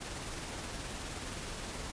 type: noise with tremolo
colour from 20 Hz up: pink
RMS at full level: -40 dBFS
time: 0-1.92 s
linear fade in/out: 20 ms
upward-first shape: sine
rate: 19 Hz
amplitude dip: 25%
effects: resampled to 22050 Hz